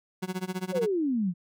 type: tone with tremolo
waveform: 30% pulse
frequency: 185 Hz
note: F#3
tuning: in tune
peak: -25 dBFS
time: 0.22-0.87 s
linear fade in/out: 10 ms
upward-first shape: sine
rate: 15 Hz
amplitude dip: 95%
type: exponential sweep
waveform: sine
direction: down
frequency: 573 to 166.4 Hz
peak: -24 dBFS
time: 0.71-1.34 s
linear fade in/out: 50 ms
effects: none